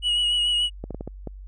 triangle tone with vibrato, 2911 Hz, F#7, 29 cents flat, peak -18 dBFS, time 0.02-0.7 s, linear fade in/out 50 ms, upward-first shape sine, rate 6.9 Hz, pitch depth 24 cents each way
clicks, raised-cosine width 2 ms, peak -19 dBFS, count 6, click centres 0.84 / 0.907 / 0.946 / 1.009 / 1.076 / 1.273 s
effects added 48 Hz sine -37 dBFS peak until 1.47 s + resampled to 22050 Hz

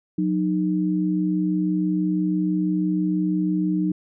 sine tone pair together, 182 / 308.1 Hz, F#3 / D#4, -28 / -17 cents, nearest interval major sixth, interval 911 cents, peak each -22 dBFS, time 0.18-3.92 s, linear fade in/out 5 ms, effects none

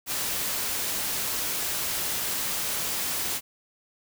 white noise, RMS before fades -29 dBFS, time 0.06-3.41 s, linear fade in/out 50 ms, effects none

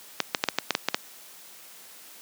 clicks, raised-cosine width 0.2 ms, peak -4 dBFS, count 9, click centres 0.203 / 0.348 / 0.439 / 0.487 / 0.586 / 0.707 / 0.751 / 0.886 / 0.945 s, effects white hiss -48 dBFS RMS until 2.21 s + high-pass 200 Hz 12 dB/octave

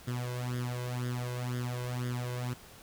sawtooth tone with flanger, 123.47 Hz, B2, in tune, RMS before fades -35 dBFS, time 0.07-2.54 s, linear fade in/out 10 ms, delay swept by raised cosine 0.59 to 1.99 ms, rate 2 Hz, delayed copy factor +0.8, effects pink hiss -53 dBFS RMS until 2.82 s

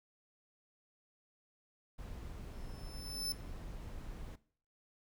brown noise, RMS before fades -46 dBFS, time 1.98-4.36 s, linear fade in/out 10 ms
sawtooth tone with exponential growth, 5274 Hz, E8, in tune, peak -31 dBFS, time 2.53-3.32 s, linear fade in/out 1 ms, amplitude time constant 170 ms
effects noise-tail reverb RT60 0.5 s tail -19 dB re dry

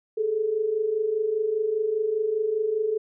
sine tone pair together, 412.5 / 437.5 Hz, G#4 / A4, -12 / -10 cents, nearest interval minor second, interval 102 cents, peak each -29 / -23 dBFS, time 0.17-2.98 s, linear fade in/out 10 ms, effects none

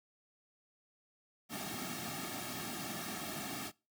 pink noise with comb filter, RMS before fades -41 dBFS, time 1.49-3.72 s, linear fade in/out 50 ms, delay 2 ms, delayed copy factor -0.95, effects noise-tail reverb RT60 0.3 s tail -24 dB re dry + high-pass 150 Hz 12 dB/octave

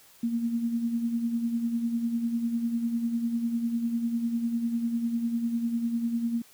sine tone with tremolo, 233.1 Hz, A#3, in tune, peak -23 dBFS, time 0.23-6.42 s, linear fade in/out 5 ms, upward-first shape sine, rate 10 Hz, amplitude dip 55%, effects white hiss -56 dBFS RMS until 6.53 s

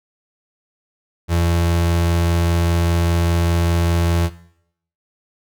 35% pulse tone, 85 Hz, F2, 46 cents flat, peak -13 dBFS, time 1.28-4.3 s, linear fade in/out 50 ms, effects noise-tail reverb RT60 0.7 s tail -17 dB re dry

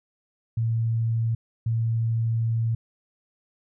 sine tone pair in turn, 114.1 / 114.1 Hz, A#2 / A#2, -37 / -37 cents, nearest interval unison, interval 0 cents, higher neither, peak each -21 dBFS, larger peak neither, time 0.57-1.35 / 1.66-2.75 s, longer second, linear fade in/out 5 ms, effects none

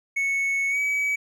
triangle tone with pitch glide, 2209 to 2278 Hz, C#7 to C#7, -7 to +47 cents, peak -20 dBFS, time 0.16-1.16 s, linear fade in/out 10 ms, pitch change +54 cents, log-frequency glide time 0.69-0.79 s, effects none

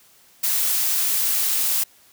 blue noise, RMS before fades -21 dBFS, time 0.43-1.84 s, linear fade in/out 10 ms, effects white hiss -54 dBFS RMS until 2.12 s

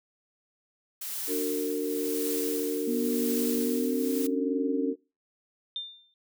blue noise with tremolo, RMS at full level -33 dBFS, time 1.01-4.27 s, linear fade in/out 5 ms, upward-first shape triangle, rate 0.94 Hz, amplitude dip 70%
sine chord, D augmented, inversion none, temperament equal with one note detuned, 293.7 / 370 / 455.3 Hz, D4 / F#4 / A#4, 0 / 0 / -41 cents, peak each -31 / -34 / -30 dBFS, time 1.27-4.96 s, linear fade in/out 50 ms
sine tone with pitch glide, 242.3 to 272 Hz, B3 to C#4, -33 to -33 cents, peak -28 dBFS, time 2.87-4.93 s, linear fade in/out 10 ms, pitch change +200 cents, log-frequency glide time 3.58-4.32 s
sine tone with exponential decay, 3601 Hz, A7, 39 cents sharp, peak -29 dBFS, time 5.76-6.14 s, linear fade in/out 1 ms, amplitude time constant 82 ms
effects noise-tail reverb RT60 0.3 s tail -24 dB re dry

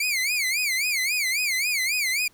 sawtooth tone with vibrato, 2251 Hz, C#7, 26 cents sharp, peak -19 dBFS, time 0-2.28 s, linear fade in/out 5 ms, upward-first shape sine, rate 3.7 Hz, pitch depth 190 cents each way, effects pink hiss -59 dBFS RMS until 2.33 s

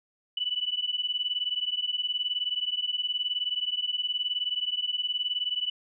sine beating tone pair, 2960 / 2979 Hz, F#7 / F#7, 0 / +11 cents, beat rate 19 Hz, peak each -30 dBFS, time 0.37-5.7 s, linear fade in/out 5 ms, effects none

